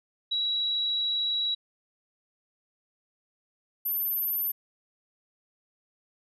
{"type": "tone pair in turn", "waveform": "sine", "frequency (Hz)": [3891, 13059], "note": ["B7", "G#9"], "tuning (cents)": [-27, -30], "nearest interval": "octave + major sixth", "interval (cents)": 2097, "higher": "second", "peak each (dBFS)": [-25, -26], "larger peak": "first", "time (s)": [[0.31, 1.55], [3.85, 4.52]], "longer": "first", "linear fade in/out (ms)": 10, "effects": []}